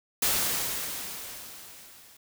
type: noise with level ramp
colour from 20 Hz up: white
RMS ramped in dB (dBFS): -24 to -54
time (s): 0.22-2.17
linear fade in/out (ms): 5
effects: none